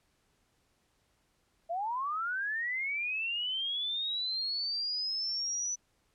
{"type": "linear sweep", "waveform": "sine", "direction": "up", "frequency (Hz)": [648, 5990], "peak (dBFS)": -31, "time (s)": [1.69, 5.76], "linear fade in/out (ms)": 20, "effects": ["pink hiss -73 dBFS RMS until 6.14 s", "low-pass 11000 Hz 12 dB/octave"]}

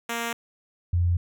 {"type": "tone pair in turn", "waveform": ["5% pulse", "sine"], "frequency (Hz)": [233.1, 87.31], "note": ["A#3", "F2"], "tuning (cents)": [0, 0], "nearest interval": "octave + perfect fourth", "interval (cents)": 1700, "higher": "first", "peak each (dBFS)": [-16, -19], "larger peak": "first", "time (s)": [[0.09, 0.33], [0.93, 1.17]], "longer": "neither", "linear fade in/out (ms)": 5, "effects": []}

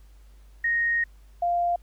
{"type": "tone pair in turn", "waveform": "sine", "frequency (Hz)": [1864.7, 696.9], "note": ["A#6", "F5"], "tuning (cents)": [0, -4], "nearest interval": "octave + perfect fourth", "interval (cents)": 1704, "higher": "first", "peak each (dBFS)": -21, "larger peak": "neither", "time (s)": [[0.64, 1.04], [1.42, 1.76]], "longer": "first", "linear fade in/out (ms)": 5, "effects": ["added 50 Hz sine -48 dBFS peak until 1.82 s", "pink hiss -64 dBFS RMS until 1.82 s"]}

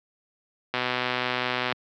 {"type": "click train", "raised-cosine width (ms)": 0.3, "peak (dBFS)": -9, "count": 124, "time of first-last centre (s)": [0.74, 1.724], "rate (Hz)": 125, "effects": ["high-pass 150 Hz 12 dB/octave", "low-pass 5000 Hz 12 dB/octave"]}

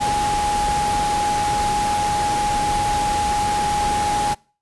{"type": "tone in noise", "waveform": "sine", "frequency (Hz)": 830.6, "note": "G#5", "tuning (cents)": 0, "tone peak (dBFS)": -18, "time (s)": [0, 4.35], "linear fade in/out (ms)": 20, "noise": "pink", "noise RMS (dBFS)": -26, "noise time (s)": [0, 4.35], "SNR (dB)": 5, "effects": ["noise-tail reverb RT60 0.4 s tail -25 dB re dry", "resampled to 24000 Hz"]}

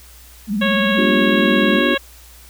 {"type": "tone with vibrato", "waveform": "sine", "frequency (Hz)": 207.7, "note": "G#3", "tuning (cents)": 0, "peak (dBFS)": -17, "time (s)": [0.47, 1.82], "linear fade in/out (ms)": 50, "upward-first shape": "sine", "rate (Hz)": 17, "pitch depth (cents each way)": 120}
{"type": "harmonic tone", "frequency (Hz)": 550, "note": "C#5", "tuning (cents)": -14, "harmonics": [1, 2, 3, 4, 5, 6, 7], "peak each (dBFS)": [-21, -25, -21, -27, -24, -26, -28], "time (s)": [0.61, 1.98], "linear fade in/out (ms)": 10}
{"type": "chord", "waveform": "sine", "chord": "G dominant seventh", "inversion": "first", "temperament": "just", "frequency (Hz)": [245, 294, 352.8, 392], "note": ["B3", "D4", "F4", "G4"], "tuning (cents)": [-14, 2, 18, 0], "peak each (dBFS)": [-20, -21, -21, -24], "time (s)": [0.97, 1.95], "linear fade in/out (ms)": 10}
{"effects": ["added 60 Hz sine -43 dBFS peak until 2.49 s", "white hiss -45 dBFS RMS until 2.49 s"]}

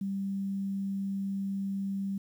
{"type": "tone", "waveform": "sine", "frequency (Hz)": 196, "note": "G3", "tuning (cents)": 0, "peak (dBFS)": -30, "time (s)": [0.01, 2.18], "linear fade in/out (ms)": 5, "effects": ["10-bit"]}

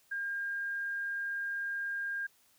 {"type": "tone", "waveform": "sine", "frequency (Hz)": 1609, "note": "G6", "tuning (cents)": 45, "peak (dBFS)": -33, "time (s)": [0.11, 2.27], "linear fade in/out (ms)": 10, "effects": ["white hiss -67 dBFS RMS until 2.58 s"]}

